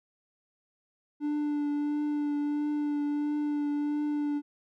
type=tone with vibrato; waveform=triangle; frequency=294 Hz; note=D4; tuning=2 cents sharp; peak=-25 dBFS; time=1.2-4.42 s; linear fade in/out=50 ms; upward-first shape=triangle; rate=1.5 Hz; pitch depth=19 cents each way; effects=none